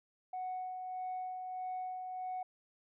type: tone with tremolo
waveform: sine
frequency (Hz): 740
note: F#5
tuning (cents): 0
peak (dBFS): -35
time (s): 0.33-2.43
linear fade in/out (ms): 5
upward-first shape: sine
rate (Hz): 1.6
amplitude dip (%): 40
effects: tanh soft clip ceiling -34 dBFS